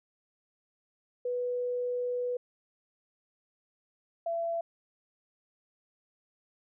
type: tone pair in turn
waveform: sine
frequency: 492.3 / 672.6 Hz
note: B4 / E5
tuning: -6 / +35 cents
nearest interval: perfect fourth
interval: 541 cents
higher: second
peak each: -29 / -29 dBFS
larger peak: neither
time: 1.25-2.37 / 4.26-4.61 s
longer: first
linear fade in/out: 5 ms
effects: none